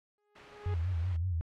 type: tone with exponential growth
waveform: sawtooth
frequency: 415.3 Hz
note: G#4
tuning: in tune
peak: -35 dBFS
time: 0.18-0.74 s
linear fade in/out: 0 ms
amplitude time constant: 120 ms
type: noise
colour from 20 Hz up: white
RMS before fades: -46 dBFS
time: 0.35-1.17 s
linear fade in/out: 10 ms
type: tone with vibrato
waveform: sine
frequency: 87.31 Hz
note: F2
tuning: in tune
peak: -29 dBFS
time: 0.66-1.41 s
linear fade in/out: 0 ms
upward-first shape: sine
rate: 5.3 Hz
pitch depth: 120 cents each way
effects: low-pass 2000 Hz 12 dB/octave